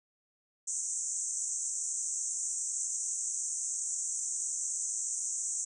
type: band-pass noise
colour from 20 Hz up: white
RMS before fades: -35 dBFS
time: 0.67-5.65 s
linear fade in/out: 10 ms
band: 6100 to 8400 Hz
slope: 96 dB/octave
effects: none